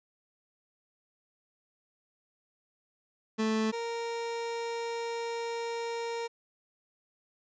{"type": "tone pair in turn", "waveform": "30% pulse", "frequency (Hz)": [219.4, 464.9], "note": ["A3", "A#4"], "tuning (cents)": [-5, -5], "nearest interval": "octave + minor second", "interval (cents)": 1300, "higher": "second", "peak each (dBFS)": [-24, -30], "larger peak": "first", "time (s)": [[3.38, 3.72], [3.72, 6.28]], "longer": "second", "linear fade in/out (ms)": 20, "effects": ["resampled to 16000 Hz"]}